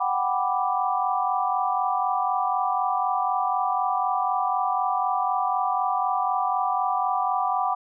sine chord, G major seventh, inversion third, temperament equal, 740 / 784 / 987.8 / 1174.7 Hz, F#5 / G5 / B5 / D6, 0 / 0 / 0 / 0 cents, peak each -26 / -27 / -28 / -27 dBFS, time 0-7.75 s, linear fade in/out 10 ms, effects none

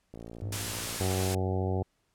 click train, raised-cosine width 2 ms, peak -30 dBFS, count 48, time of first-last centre 0.14-0.962 s, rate 57.2 Hz
triangle tone with exponential decay, 100.9 Hz, G#2, 49 cents flat, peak -29 dBFS, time 0.42-1.53 s, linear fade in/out 5 ms, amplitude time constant 240 ms
white noise, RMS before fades -34 dBFS, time 0.52-1.35 s, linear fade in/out 5 ms
harmonic tone, 93.9 Hz, F#2, 26 cents sharp, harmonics 1 / 2 / 3 / 4 / 5 / 6 / 7 / 8 / 9, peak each -29 / -36 / -39 / -35 / -38 / -42 / -42 / -40 / -45 dBFS, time 1-1.83 s, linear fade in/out 5 ms
effects pink hiss -74 dBFS RMS until 2.14 s + low-pass 11000 Hz 12 dB/octave

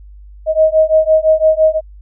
sine beating tone pair, 627 / 632.9 Hz, D#5 / D#5, +13 / +29 cents, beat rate 5.9 Hz, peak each -11 dBFS, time 0.46-1.81 s, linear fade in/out 50 ms, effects added 50 Hz sine -34 dBFS peak until 2.01 s

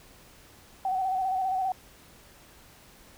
sine tone with vibrato, 756 Hz, F#5, 37 cents sharp, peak -25 dBFS, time 0.85-1.72 s, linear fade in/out 2 ms, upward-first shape square, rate 15 Hz, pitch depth 35 cents each way, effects pink hiss -54 dBFS RMS until 3.17 s

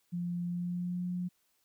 sine tone with pitch glide, 174.61 to 178.79 Hz, F3 to F3, 0 to +41 cents, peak -32 dBFS, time 0.12-1.29 s, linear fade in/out 20 ms, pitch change +41 cents, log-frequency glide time 0.45-1.05 s, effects white hiss -74 dBFS RMS until 1.64 s

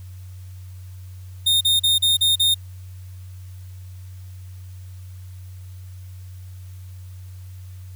45% pulse tone bursts, 3669 Hz, A#7, 28 cents flat, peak -15 dBFS, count 6, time 1.46-2.545 s, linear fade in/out 10 ms, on 150 ms, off 37 ms, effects added 92 Hz sine -35 dBFS peak until 7.95 s + white hiss -55 dBFS RMS until 7.95 s

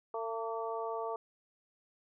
harmonic tone with a mistuned harmonic, 225.7 Hz, A3, 44 cents sharp, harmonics 2 / 3 / 4 / 5, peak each -38 / -40 / -41 / -42 dBFS, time 0.14-1.16 s, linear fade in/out 2 ms, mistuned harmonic 5, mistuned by +30 cents, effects none

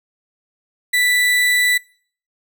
35% pulse tone, 1975.5 Hz, B6, in tune, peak -12 dBFS, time 0.93-1.78 s, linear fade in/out 10 ms, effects noise-tail reverb RT60 0.5 s tail -24 dB re dry

